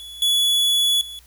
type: tone with level steps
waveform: 45% pulse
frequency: 3404 Hz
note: G#7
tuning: 42 cents sharp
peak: -35 / -16 / -33 dBFS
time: 0-1.19 s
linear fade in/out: 0 ms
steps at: 0.22 / 1.01 s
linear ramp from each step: 2 ms
effects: added 60 Hz sine -50 dBFS peak until 1.26 s + white hiss -54 dBFS RMS until 1.26 s